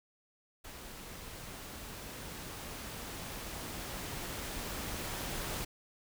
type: noise with level ramp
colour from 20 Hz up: pink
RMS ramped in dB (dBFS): -48 to -38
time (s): 0.64-5.65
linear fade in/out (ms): 10
effects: none